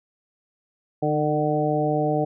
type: harmonic tone with a mistuned harmonic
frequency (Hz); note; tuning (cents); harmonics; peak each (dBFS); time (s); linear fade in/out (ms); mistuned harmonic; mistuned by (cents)
150.3; D3; +40; 1 / 2 / 3 / 4 / 5; -26 / -26 / -26 / -26 / -26; 1.02-2.25; 10; 2; +25
effects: none